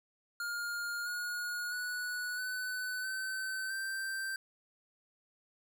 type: tone with pitch steps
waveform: square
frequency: 1414 / 1442.9 / 1472.3 / 1502.4 / 1533.1 / 1564.4 Hz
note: F6 / F#6 / F#6 / F#6 / G6 / G6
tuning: +21 / -44 / -9 / +26 / -39 / -4 cents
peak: -36 dBFS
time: 0.4-4.36 s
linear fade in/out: 2 ms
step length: 660 ms
effects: none